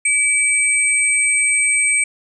sine tone pair together, 2300 / 8294 Hz, D7 / C9, -37 / -16 cents, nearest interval octave + minor seventh, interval 2221 cents, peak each -16 dBFS, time 0.05-2.04 s, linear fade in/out 5 ms, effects none

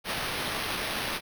blue noise with sample-and-hold, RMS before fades -32 dBFS, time 0.04-1.21 s, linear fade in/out 50 ms, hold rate 7350 Hz, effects none

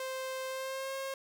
sawtooth tone with pitch glide, 523 to 538.3 Hz, C5 to C5, -1 to +49 cents, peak -32 dBFS, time 0-1.14 s, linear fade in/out 2 ms, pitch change +50 cents, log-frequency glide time 0.48-0.94 s, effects none

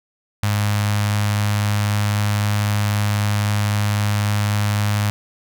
sawtooth tone with notch filter, 103.83 Hz, G#2, in tune, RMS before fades -19 dBFS, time 0.43-5.1 s, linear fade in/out 0 ms, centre 370 Hz, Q 0.5, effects none

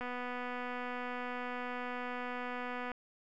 click train, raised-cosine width 0.5 ms, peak -26 dBFS, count 719, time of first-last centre 0.01-2.917 s, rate 247 Hz, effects none

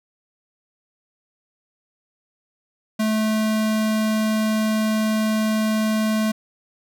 square tone, 217.2 Hz, A3, 22 cents flat, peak -19 dBFS, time 2.99-6.32 s, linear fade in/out 10 ms, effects none

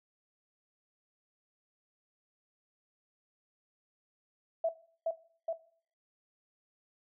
sine tone with echo, 659.3 Hz, E5, in tune, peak -26 dBFS, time 4.64-4.69 s, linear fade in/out 5 ms, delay 420 ms, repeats 2, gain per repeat -2 dB, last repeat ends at 5.53 s, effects noise-tail reverb RT60 0.5 s tail -18 dB re dry

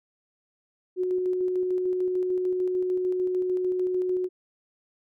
sine tone with tremolo, 366.3 Hz, F#4, 17 cents flat, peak -22 dBFS, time 0.96-4.29 s, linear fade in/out 50 ms, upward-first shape square, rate 6.7 Hz, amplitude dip 25%, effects none

